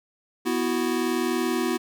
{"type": "chord", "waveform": "square", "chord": "B suspended fourth", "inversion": "none", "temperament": "equal", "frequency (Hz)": [246.9, 329.6, 370], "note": ["B3", "E4", "F#4"], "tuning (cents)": [0, 0, 0], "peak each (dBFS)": -28, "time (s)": [0.45, 1.78], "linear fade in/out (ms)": 20, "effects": []}